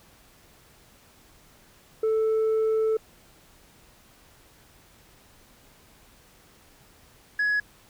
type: tone pair in turn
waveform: sine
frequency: 440 / 1680.5 Hz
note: A4 / G#6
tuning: 0 / +20 cents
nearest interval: octave + major seventh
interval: 2320 cents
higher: second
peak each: -18 / -19 dBFS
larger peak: first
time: 2.03-2.97 / 7.39-7.6 s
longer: first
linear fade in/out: 5 ms
effects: tanh soft clip ceiling -20 dBFS + pink hiss -56 dBFS RMS until 7.89 s